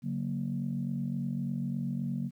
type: chord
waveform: sine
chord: F# major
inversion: second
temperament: equal with one note detuned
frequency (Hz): 141.5 / 185 / 233.1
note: C#3 / F#3 / A#3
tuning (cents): +36 / 0 / 0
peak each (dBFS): -34 / -35 / -34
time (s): 0.02-2.31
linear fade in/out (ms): 50
effects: tanh soft clip ceiling -22 dBFS + 11-bit